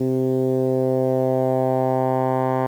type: tone with low-pass filter sweep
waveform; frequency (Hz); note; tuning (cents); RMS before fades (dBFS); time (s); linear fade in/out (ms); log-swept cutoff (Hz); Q
10% pulse; 130; C3; -11; -20; 0-2.67; 10; 340 to 1100; 2.2
effects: 8-bit